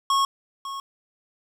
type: tone with echo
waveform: square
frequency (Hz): 1096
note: C#6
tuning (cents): -20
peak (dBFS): -19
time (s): 0.1-0.25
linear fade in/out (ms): 2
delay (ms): 550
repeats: 1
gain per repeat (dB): -13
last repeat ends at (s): 0.8
effects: low-pass 9000 Hz 12 dB/octave + 8-bit